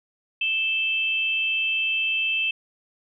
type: tone pair together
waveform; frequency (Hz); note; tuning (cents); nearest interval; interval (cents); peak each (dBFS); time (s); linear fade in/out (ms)
sine; 2637 / 3136; E7 / G7; 0 / 0; minor third; 300; -22 / -28; 0.41-2.51; 5
effects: none